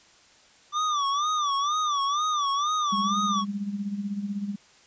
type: tone with vibrato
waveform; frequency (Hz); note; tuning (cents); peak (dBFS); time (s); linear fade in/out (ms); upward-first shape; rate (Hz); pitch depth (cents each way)
square; 1174.7; D6; 0; -24; 0.72-3.45; 50; sine; 2.1; 110
type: tone with tremolo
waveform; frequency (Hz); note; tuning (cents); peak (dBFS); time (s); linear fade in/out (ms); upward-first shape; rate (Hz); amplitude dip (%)
sine; 202.1; G#3; -47; -25; 2.92-4.56; 10; sine; 16; 65
effects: white hiss -56 dBFS RMS until 4.86 s + resampled to 16000 Hz